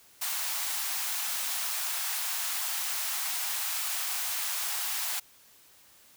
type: high-pass noise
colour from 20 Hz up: white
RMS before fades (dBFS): -32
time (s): 0.21-5.2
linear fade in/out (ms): 10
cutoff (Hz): 690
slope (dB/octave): 48
effects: white hiss -58 dBFS RMS until 6.16 s